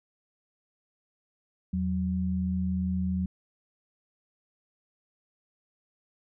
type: tone pair together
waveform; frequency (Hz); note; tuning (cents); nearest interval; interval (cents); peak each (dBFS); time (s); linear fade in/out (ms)
sine; 82.41 / 185.12; E2 / F#3; 0 / +1; octave + major second; 1401; -31 / -27; 1.73-3.26; 5
effects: none